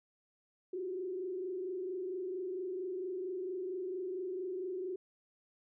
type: tone with frequency modulation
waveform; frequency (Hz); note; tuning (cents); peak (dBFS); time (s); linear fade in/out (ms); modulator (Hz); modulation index
sine; 370; F#4; 0; -36; 0.73-4.96; 5; 24.4; 0.81
effects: none